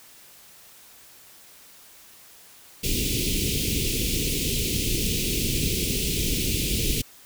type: band-stop noise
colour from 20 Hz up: pink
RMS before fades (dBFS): -25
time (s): 2.83-7.02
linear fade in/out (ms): 10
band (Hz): 450 to 2400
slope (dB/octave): 48
effects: white hiss -50 dBFS RMS until 7.25 s